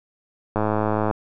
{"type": "click train", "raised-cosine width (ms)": 1, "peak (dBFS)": -8, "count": 60, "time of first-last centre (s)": [0.56, 1.111], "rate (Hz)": 107, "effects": []}